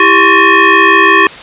sine tone with frequency modulation, 329.6 Hz, E4, in tune, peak -3 dBFS, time 0-1.27 s, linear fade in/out 2 ms, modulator 725 Hz, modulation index 3, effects white hiss -28 dBFS RMS until 1.42 s + resampled to 8000 Hz

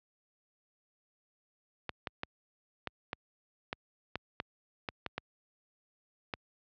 clicks, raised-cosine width 0.3 ms, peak -18 dBFS, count 12, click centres 1.893 / 2.072 / 2.234 / 2.873 / 3.131 / 3.729 / 4.156 / 4.401 / 4.888 / 5.063 / 5.18 / 6.338 s, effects high-pass 60 Hz 12 dB/octave + low-pass 4000 Hz 12 dB/octave

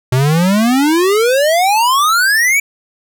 square exponential sweep, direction up, 123.47 to 2337 Hz, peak -10 dBFS, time 0.12-2.6 s, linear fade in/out 5 ms, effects none

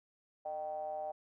triangle ring-modulated tone, 82.41 Hz, E2, in tune, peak -32 dBFS, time 0.45-1.12 s, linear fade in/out 10 ms, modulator 692 Hz, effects none

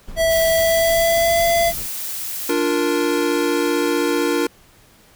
brown noise with tremolo, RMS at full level -32 dBFS, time 0.07-1.87 s, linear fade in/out 20 ms, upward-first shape square, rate 10 Hz, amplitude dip 30%
square tone with pitch glide, 656 to 677.6 Hz, E5 to E5, -9 to +48 cents, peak -15 dBFS, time 0.16-1.73 s, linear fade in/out 50 ms, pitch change +57 cents, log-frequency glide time 0.53-1.46 s
blue noise, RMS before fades -27 dBFS, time 0.28-2.54 s, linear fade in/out 50 ms
square chord, Bb major, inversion first, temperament equal, 293.7 / 349.2 / 466.2 Hz, D4 / F4 / Bb4, 0 / 0 / 0 cents, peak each -22 dBFS, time 2.49-4.47 s, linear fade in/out 5 ms
effects pink hiss -51 dBFS RMS until 5.15 s

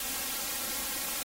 white noise with comb filter, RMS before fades -34 dBFS, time 0-1.23 s, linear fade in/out 2 ms, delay 3.7 ms, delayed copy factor +0.85, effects AAC 48 kbps

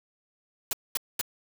white noise bursts, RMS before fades -28 dBFS, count 3, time 0.71-1.213 s, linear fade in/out 2 ms, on 21 ms, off 220 ms, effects none

